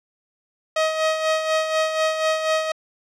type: tone with tremolo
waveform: sawtooth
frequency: 632 Hz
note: D#5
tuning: 27 cents sharp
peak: -13 dBFS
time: 0.76-2.72 s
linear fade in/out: 5 ms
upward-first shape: sine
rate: 4.1 Hz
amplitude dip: 55%
effects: low-pass 6000 Hz 12 dB/octave

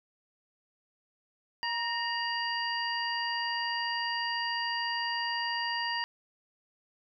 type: harmonic tone with a mistuned harmonic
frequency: 947 Hz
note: A#5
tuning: 27 cents sharp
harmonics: 1 / 2 / 3 / 5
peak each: -34 / -34 / -38 / -36 dBFS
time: 1.63-6.04 s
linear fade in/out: 0 ms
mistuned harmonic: 2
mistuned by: -44 cents
effects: none

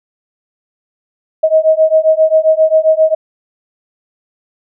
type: beating tone pair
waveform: sine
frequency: 629 / 636.5 Hz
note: D#5 / D#5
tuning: +19 / +39 cents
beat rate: 7.5 Hz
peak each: -10 dBFS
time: 1.43-3.15 s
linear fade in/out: 10 ms
effects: none

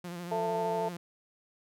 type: tone with vibrato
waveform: sawtooth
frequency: 174.61 Hz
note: F3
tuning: in tune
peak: -34 dBFS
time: 0.04-0.97 s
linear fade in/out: 5 ms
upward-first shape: sine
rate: 13 Hz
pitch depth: 44 cents each way
type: harmonic tone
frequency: 222.5 Hz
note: A3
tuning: 20 cents sharp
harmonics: 2 / 3 / 4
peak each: -33 / -33 / -33 dBFS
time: 0.31-0.89 s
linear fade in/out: 10 ms
effects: none

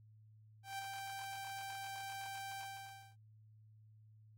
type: tone with ADSR envelope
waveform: sawtooth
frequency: 783 Hz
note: G5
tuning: 2 cents flat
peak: -36 dBFS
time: 0.63-3.16 s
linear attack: 160 ms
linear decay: 4 ms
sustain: -4 dB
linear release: 600 ms
effects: added 108 Hz sine -60 dBFS peak until 4.37 s + AAC 64 kbps

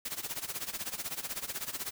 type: noise with tremolo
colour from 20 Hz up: white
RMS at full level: -35 dBFS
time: 0.05-1.91 s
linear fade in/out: 5 ms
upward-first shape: sine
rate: 16 Hz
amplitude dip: 85%
effects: none

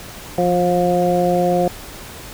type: harmonic tone with a mistuned harmonic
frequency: 177.5 Hz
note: F3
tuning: 28 cents sharp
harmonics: 1 / 2 / 3 / 4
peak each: -20 / -20 / -18 / -19 dBFS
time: 0.38-1.68 s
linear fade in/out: 2 ms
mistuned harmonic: 1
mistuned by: -22 cents
effects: pink hiss -35 dBFS RMS until 2.33 s

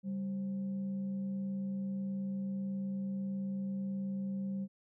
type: tone with frequency modulation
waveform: sine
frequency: 194.7 Hz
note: G3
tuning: 12 cents flat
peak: -34 dBFS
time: 0.03-4.68 s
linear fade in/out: 50 ms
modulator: 331 Hz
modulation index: 0.23
effects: none

